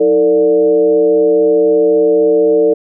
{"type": "tone with frequency modulation", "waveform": "sine", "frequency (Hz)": 451.9, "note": "A4", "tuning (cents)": 46, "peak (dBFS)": -7, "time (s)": [0, 2.74], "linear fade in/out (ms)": 10, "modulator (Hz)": 133, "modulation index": 0.72, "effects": []}